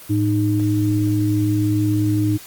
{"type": "tone pair together", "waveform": "sine", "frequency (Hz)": [108.46, 307.5], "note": ["A2", "D#4"], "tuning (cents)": [-24, -20], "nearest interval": "octave + tritone", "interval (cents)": 1804, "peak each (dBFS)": -18, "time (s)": [0.09, 2.38], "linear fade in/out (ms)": 20, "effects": ["white hiss -40 dBFS RMS until 2.46 s", "Opus 24 kbps"]}